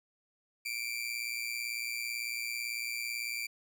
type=tone with amplitude modulation; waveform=sawtooth; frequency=2349 Hz; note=D7; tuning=in tune; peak=-28 dBFS; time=0.65-3.47 s; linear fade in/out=10 ms; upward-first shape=sine; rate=118 Hz; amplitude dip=75%; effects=none